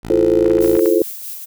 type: tone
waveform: 10% pulse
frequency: 55.6 Hz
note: A1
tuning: 19 cents sharp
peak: -19 dBFS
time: 0.03-0.78 s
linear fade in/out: 10 ms
type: chord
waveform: sine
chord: F major seventh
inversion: third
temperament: just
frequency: 327.4 / 349.2 / 436.5 / 523.8 Hz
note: E4 / F4 / A4 / C5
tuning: -12 / 0 / -14 / +2 cents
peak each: -18 / -15 / -15 / -19 dBFS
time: 0.1-1.02 s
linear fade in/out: 2 ms
type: clicks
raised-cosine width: 0.5 ms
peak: -14 dBFS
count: 7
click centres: 0.459 / 0.507 / 0.583 / 0.646 / 0.754 / 0.793 / 0.859 s
type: noise with tremolo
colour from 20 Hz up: violet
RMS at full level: -28 dBFS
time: 0.6-1.46 s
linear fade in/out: 20 ms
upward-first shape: sine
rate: 4.7 Hz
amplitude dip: 40%
effects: none